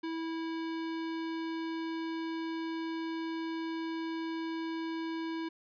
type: tone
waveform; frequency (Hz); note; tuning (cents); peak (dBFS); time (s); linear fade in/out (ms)
square; 326.6; E4; -16; -35; 0.03-5.49; 10
effects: resampled to 11025 Hz + 12-bit